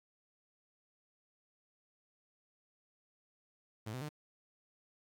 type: tone with pitch steps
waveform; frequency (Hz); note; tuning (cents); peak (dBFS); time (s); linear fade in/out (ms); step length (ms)
sawtooth; 108.8 / 127.9 / 150.35; A2 / C3 / D3; -19 / -39 / +41; -36; 3.86-4.091; 10; 77
effects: 11-bit